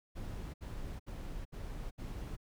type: noise bursts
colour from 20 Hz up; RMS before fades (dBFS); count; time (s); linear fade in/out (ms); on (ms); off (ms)
brown; -42; 5; 0.15-2.368; 20; 390; 67
effects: none